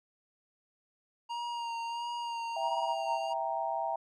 square tone with vibrato, 938 Hz, A#5, 11 cents sharp, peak -35 dBFS, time 1.29-3.34 s, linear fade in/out 20 ms, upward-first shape sine, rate 1.5 Hz, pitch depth 25 cents each way
sine chord, E diminished, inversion none, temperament equal, 659.3 / 784 / 932.3 Hz, E5 / G5 / Bb5, 0 / 0 / 0 cents, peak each -35 dBFS, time 2.56-3.96 s, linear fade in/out 5 ms
effects low-pass 5000 Hz 12 dB/octave

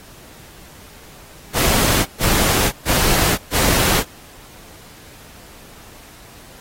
pink noise bursts, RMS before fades -17 dBFS, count 4, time 1.53-4.04 s, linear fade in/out 50 ms, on 530 ms, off 130 ms, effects pink hiss -43 dBFS RMS until 6.6 s + AAC 48 kbps

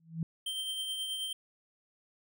sine tone with exponential growth, 163.4 Hz, E3, 15 cents flat, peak -27 dBFS, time 0-0.23 s, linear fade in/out 2 ms, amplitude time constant 48 ms
square tone with tremolo, 3136 Hz, G7, in tune, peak -33 dBFS, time 0.46-1.33 s, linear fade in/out 5 ms, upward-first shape triangle, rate 9.4 Hz, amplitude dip 40%
effects none

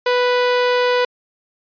sawtooth tone, 493.9 Hz, B4, in tune, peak -10 dBFS, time 0.06-1.05 s, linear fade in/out 5 ms, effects resampled to 11025 Hz

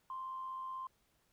sine tone with amplitude modulation, 1046.5 Hz, C6, in tune, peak -38 dBFS, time 0.1-0.87 s, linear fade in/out 2 ms, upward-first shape sine, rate 96.2 Hz, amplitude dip 35%, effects tanh soft clip ceiling -34 dBFS + pink hiss -75 dBFS RMS until 1.32 s

